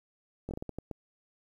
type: slowing click train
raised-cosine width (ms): 2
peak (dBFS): -24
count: 8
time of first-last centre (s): 0.49-0.913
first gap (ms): 20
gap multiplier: 1.36
effects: 10-bit